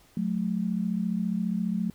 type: tone pair together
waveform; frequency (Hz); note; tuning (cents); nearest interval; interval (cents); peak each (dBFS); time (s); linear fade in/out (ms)
sine; 182.3 / 217; F#3 / A3; -25 / -24; minor third; 301; -28; 0.17-1.9; 2
effects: pink hiss -59 dBFS RMS until 1.94 s